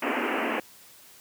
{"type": "band-pass noise", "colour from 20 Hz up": "pink", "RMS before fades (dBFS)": -28, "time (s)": [0.02, 0.6], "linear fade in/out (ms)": 5, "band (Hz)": [220, 2900], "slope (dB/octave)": 96, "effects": ["white hiss -52 dBFS RMS until 1.2 s", "high-pass 60 Hz 12 dB/octave"]}